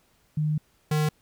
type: tone pair in turn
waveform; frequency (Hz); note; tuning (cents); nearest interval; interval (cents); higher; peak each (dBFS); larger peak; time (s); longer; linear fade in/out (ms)
sine / square; 152.5 / 152.5; D#3 / D#3; -34 / -34; unison; 0; neither; -22; neither; 0.37-0.58 / 0.91-1.09; first; 5
effects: pink hiss -65 dBFS RMS until 1.21 s